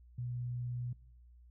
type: tone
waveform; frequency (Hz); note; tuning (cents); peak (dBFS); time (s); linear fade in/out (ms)
sine; 122.4; B2; -15; -36; 0.18-0.93; 5
effects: noise-tail reverb RT60 0.9 s tail -23 dB re dry + added 60 Hz sine -56 dBFS peak until 1.5 s